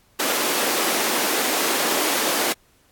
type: high-pass noise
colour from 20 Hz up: pink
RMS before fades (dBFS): -22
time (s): 0.19-2.53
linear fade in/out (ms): 10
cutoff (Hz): 280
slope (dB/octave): 24
effects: pink hiss -59 dBFS RMS until 2.91 s + AAC 64 kbps